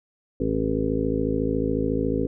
harmonic tone, 54 Hz, A1, 32 cents flat, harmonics 1 / 2 / 3 / 4 / 5 / 7 / 8 / 9, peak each -31 / -32 / -32 / -32 / -26 / -30 / -29 / -30 dBFS, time 0.4-2.27 s, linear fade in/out 5 ms, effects none

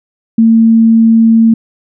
sine tone, 226.1 Hz, A3, 47 cents sharp, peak -3 dBFS, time 0.38-1.54 s, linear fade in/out 5 ms, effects none

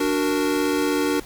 square chord, D augmented, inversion none, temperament equal with one note detuned, 293.7 / 370 / 464.6 Hz, D4 / F#4 / A#4, 0 / 0 / -6 cents, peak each -23 / -26 / -26 dBFS, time 0-1.2 s, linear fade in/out 5 ms, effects pink hiss -43 dBFS RMS until 1.25 s

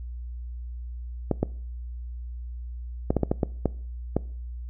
clicks, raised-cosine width 2 ms, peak -8 dBFS, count 9, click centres 1.313 / 1.43 / 3.105 / 3.167 / 3.233 / 3.315 / 3.432 / 3.657 / 4.166 s, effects noise-tail reverb RT60 0.5 s tail -22 dB re dry + added 60 Hz sine -33 dBFS peak until 4.69 s

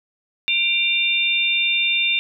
sine tone cluster, 2371 / 2767 / 3610 Hz, D7 / F7 / A7, +16 / -17 / +44 cents, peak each -21 dBFS, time 0.48-2.19 s, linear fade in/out 0 ms, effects none

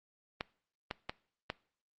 clicks, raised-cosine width 0.3 ms, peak -19 dBFS, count 4, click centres 0.409 / 0.911 / 1.095 / 1.501 s, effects noise-tail reverb RT60 0.5 s tail -21 dB re dry + Opus 32 kbps

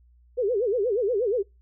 sine tone with vibrato, 445.2 Hz, A4, 20 cents sharp, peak -21 dBFS, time 0.37-1.43 s, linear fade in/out 20 ms, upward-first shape sine, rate 8.4 Hz, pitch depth 240 cents each way, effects noise-tail reverb RT60 0.2 s tail -24 dB re dry + added 60 Hz sine -54 dBFS peak until 1.61 s

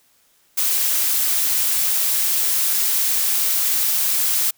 blue noise, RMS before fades -19 dBFS, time 0.57-4.51 s, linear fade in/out 10 ms, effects white hiss -59 dBFS RMS until 4.57 s

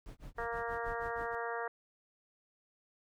brown noise with tremolo, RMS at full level -46 dBFS, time 0.06-1.35 s, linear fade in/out 0 ms, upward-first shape sine, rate 6.3 Hz, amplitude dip 100%
harmonic tone, 233.1 Hz, A#3, in tune, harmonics 2 / 3 / 4 / 5 / 6 / 7 / 8, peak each -40 / -42 / -43 / -44 / -45 / -45 / -46 dBFS, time 0.38-1.68 s, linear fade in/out 5 ms
effects none

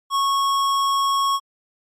sine tone with hard clipping, 1101 Hz, C#6, 12 cents flat, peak -19 dBFS, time 0.1-1.4 s, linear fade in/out 50 ms, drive 15 dB, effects MP3 64 kbps

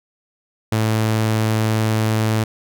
sawtooth tone, 109.8 Hz, A2, 3 cents flat, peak -12 dBFS, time 0.72-2.44 s, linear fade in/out 5 ms, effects none

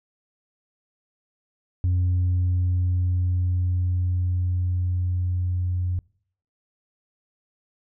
sine tone with level ramp, 90 Hz, F#2, 47 cents flat, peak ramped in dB -16 to -21 dBFS, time 1.84-5.99 s, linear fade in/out 0 ms, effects noise-tail reverb RT60 0.6 s tail -25 dB re dry + tanh soft clip ceiling -17 dBFS

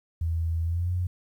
sine tone with pitch glide, 82.41 to 89.87 Hz, E2 to F#2, 0 to -50 cents, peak -24 dBFS, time 0.21-1.07 s, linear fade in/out 5 ms, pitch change +150 cents, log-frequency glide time 0.63-0.93 s, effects 10-bit

